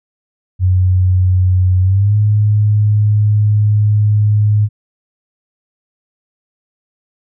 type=tone with pitch glide; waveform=sine; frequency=92.1 to 105.19 Hz; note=F#2 to G#2; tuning=-7 to +23 cents; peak=-8 dBFS; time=0.59-4.69 s; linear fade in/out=50 ms; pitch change=+230 cents; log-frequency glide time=1.81-2.15 s; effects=none